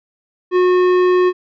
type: tone with tanh clipping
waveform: sine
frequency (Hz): 363.2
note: F#4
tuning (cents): -32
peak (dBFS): -12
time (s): 0.51-1.33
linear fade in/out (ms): 50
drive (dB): 14
effects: none